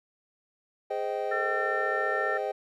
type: chord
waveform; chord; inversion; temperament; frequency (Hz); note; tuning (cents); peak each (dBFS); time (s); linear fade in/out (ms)
triangle; Ab major seventh; none; just; 415.3 / 519.1 / 623 / 778.7; Ab4 / C5 / Eb5 / G5; 0 / -14 / +2 / -12; -32; 0.9-2.52; 10
type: harmonic tone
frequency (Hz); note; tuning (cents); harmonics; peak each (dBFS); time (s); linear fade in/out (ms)
450; A4; +39; 1 / 3 / 4; -38 / -33 / -30; 1.31-2.38; 10
effects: none